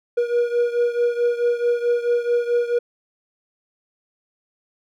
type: beating tone pair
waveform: triangle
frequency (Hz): 477.5 / 482.1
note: A#4 / B4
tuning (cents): +42 / -42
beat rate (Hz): 4.6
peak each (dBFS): -17 / -21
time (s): 0.17-2.79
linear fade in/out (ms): 10
effects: none